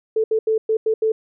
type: tone bursts at uneven times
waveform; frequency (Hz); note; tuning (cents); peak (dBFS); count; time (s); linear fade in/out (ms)
sine; 440; A4; 0; -15; 6; 0.16-0.24 / 0.31-0.39 / 0.47-0.58 / 0.69-0.77 / 0.86-0.94 / 1.02-1.12; 5
effects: none